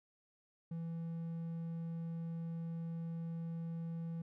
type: tone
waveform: triangle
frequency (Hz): 166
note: E3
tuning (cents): +12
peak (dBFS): -37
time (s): 0.71-4.22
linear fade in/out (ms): 5
effects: none